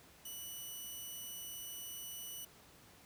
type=tone; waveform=5% pulse; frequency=2960 Hz; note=F#7; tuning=in tune; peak=-36 dBFS; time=0.25-2.45 s; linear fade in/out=5 ms; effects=pink hiss -61 dBFS RMS until 3.05 s + high-pass 60 Hz 12 dB/octave